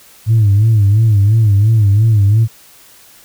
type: tone with vibrato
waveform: sine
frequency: 106 Hz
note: G#2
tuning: 36 cents sharp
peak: -5 dBFS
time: 0.26-2.48 s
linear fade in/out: 50 ms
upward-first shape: sine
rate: 2.9 Hz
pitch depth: 120 cents each way
effects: tanh soft clip ceiling -4 dBFS + white hiss -43 dBFS RMS until 3.24 s